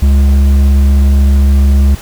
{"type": "tone with hard clipping", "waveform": "triangle", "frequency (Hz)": 69.1, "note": "C#2", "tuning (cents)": -5, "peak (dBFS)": -6, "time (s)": [0.02, 1.95], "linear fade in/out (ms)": 5, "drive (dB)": 10, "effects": ["pink hiss -31 dBFS RMS until 2.01 s"]}